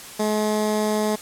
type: tone with notch filter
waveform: 15% pulse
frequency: 213.1 Hz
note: G#3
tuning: 45 cents sharp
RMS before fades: -22 dBFS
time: 0.19-1.16 s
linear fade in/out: 10 ms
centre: 2600 Hz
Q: 1.1
effects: white hiss -39 dBFS RMS until 1.21 s + low-pass 12000 Hz 12 dB/octave